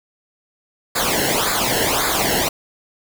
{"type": "noise with flanger", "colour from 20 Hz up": "pink", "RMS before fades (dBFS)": -19, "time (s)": [0.95, 2.49], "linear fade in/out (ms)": 10, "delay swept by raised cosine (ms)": [0.34, 0.85], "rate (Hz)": 1.8, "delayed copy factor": -0.8, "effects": []}